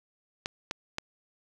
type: clicks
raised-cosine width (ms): 0.2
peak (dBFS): -14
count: 3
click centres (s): 0.459 / 0.711 / 0.984
effects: none